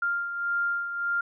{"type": "beating tone pair", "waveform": "sine", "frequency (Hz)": [1396.9, 1398.6], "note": ["F6", "F6"], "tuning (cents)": [0, 2], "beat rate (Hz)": 1.7, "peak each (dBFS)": [-26, -34], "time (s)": [0.02, 1.21], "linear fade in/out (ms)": 5, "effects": []}